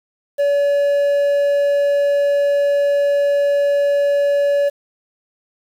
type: tone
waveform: triangle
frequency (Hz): 570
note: C#5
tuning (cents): +48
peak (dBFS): -11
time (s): 0.38-4.7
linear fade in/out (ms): 20
effects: 7-bit